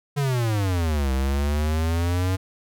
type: exponential two-way sweep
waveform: square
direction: down then up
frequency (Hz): 146.83 to 65.1 to 94.8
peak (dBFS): -21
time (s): 0.16-2.37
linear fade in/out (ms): 20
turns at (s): 1.12
effects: none